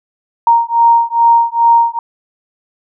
sine beating tone pair, 930 / 932.4 Hz, A#5 / A#5, -4 / 0 cents, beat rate 2.4 Hz, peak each -10 dBFS, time 0.47-1.99 s, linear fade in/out 2 ms, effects none

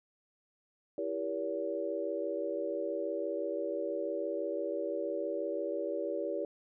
sine chord, E diminished seventh, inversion none, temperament just, 329.6 / 395.6 / 474.7 / 569.6 Hz, E4 / G4 / Bb4 / Db5, 0 / +16 / +31 / +47 cents, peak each -39 / -38 / -39 / -36 dBFS, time 0.98-6.45 s, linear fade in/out 2 ms, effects none

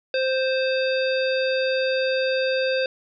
harmonic tone, 523.3 Hz, C5, in tune, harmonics 1 / 3 / 5 / 7 / 9, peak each -21 / -29 / -30 / -33 / -34 dBFS, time 0.14-2.86 s, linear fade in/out 2 ms, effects none

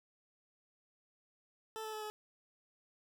20% pulse tone with pitch steps, 440 / 435.2 / 430.4 / 425.7 Hz, A4 / A4 / A4 / G#4, 0 / -19 / -38 / +43 cents, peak -36 dBFS, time 1.76-2.1 s, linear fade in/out 0 ms, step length 85 ms, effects none

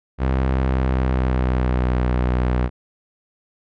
sawtooth tone with pitch glide, 65.41 to 62.02 Hz, C2 to B1, 0 to +8 cents, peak -13 dBFS, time 0.18-2.7 s, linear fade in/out 50 ms, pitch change -92 cents, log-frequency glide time 0.57-1.99 s, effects low-pass 2000 Hz 12 dB/octave

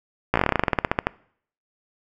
slowing click train, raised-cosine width 0.5 ms, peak -3 dBFS, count 19, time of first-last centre 0.34-1.07 s, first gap 16 ms, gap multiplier 1.1, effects noise-tail reverb RT60 0.6 s tail -23 dB re dry

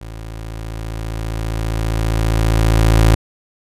25% pulse tone with level ramp, 55 Hz, A1, in tune, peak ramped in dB -26 to -4 dBFS, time 0.01-3.15 s, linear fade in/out 5 ms, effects resampled to 32000 Hz

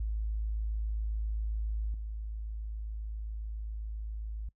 sine tone with level steps, 53.7 Hz, A1, 41 cents flat, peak -30 / -35 dBFS, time 0-4.49 s, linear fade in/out 5 ms, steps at 1.94 s, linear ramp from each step 2 ms, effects noise-tail reverb RT60 0.1 s tail -22 dB re dry

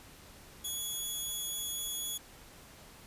10% pulse tone, 3376 Hz, G#7, 28 cents sharp, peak -27 dBFS, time 0.64-2.18 s, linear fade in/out 10 ms, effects pink hiss -54 dBFS RMS until 3.06 s + resampled to 32000 Hz

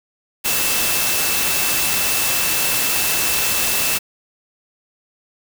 sine tone in noise, 2651 Hz, E7, 9 cents sharp, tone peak -26 dBFS, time 0.44-3.99 s, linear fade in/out 20 ms, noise white, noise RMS -19 dBFS, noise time 0.44-3.99 s, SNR -10 dB, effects none

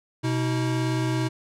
square tone pair together, 125.97 / 320 Hz, B2 / D#4, +35 / +49 cents, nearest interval octave + major third, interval 1614 cents, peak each -25 / -28 dBFS, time 0.23-1.29 s, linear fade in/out 20 ms, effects low-pass 9000 Hz 12 dB/octave

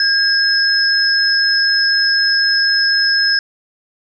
sine tone pair together, 1619 / 5176 Hz, G#6 / E8, -45 / -32 cents, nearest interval octave + minor sixth, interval 2013 cents, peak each -14 dBFS, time 0-3.39 s, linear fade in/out 2 ms, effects none

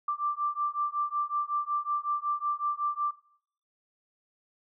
sine beating tone pair, 1174.7 / 1180.1 Hz, D6 / D6, 0 / +8 cents, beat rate 5.4 Hz, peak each -31 dBFS, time 0.08-3.11 s, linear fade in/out 5 ms, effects noise-tail reverb RT60 0.6 s tail -18 dB re dry

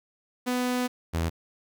sawtooth tone pair in turn, 249 / 82.66 Hz, B3 / E2, +14 / +5 cents, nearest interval octave + perfect fifth, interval 1909 cents, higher first, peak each -21 dBFS, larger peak neither, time 0.46-0.88 / 1.13-1.3 s, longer first, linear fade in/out 20 ms, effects 10-bit

